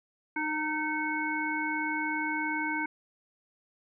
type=harmonic tone with a mistuned harmonic; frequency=306.2 Hz; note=D#4; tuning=28 cents flat; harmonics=1 / 3 / 5 / 7; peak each=-34 / -34 / -34 / -34 dBFS; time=0.36-2.86 s; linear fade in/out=5 ms; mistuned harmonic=7; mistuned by=+48 cents; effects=none